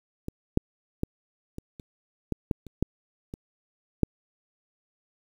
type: clicks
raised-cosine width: 3 ms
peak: -20 / -7 / -13 / -23 / -30 / -14 / -12 / -30 / -10 / -23 / -7 dBFS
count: 11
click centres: 0.284 / 0.574 / 1.034 / 1.584 / 1.798 / 2.323 / 2.512 / 2.667 / 2.826 / 3.339 / 4.033 s
effects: 8-bit